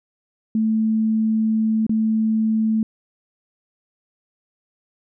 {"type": "tone with dropouts", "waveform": "sine", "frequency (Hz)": 220, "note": "A3", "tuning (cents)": 0, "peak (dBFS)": -16, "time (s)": [0.55, 2.83], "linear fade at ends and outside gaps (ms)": 2, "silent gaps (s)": [1.866, 1.894], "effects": []}